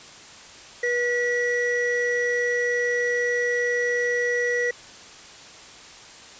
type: tone pair together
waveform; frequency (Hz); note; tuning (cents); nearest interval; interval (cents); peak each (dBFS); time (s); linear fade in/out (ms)
triangle; 484.7 / 1938.8; B4 / B6; -32 / -32; 2 octaves; 2400; -22; 0.83-4.71; 5
effects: white hiss -44 dBFS RMS until 6.39 s + resampled to 16000 Hz